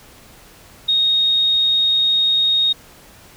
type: tone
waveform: sine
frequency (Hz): 3729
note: A#7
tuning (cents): 0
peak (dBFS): -13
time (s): 0.88-2.73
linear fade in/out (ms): 10
effects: pink hiss -45 dBFS RMS until 3.36 s